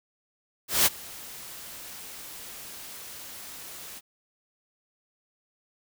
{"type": "noise with ADSR envelope", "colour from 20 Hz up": "white", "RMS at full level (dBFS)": -19, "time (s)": [0.68, 4.01], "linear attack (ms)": 180, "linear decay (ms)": 28, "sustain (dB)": -23, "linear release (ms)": 36, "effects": []}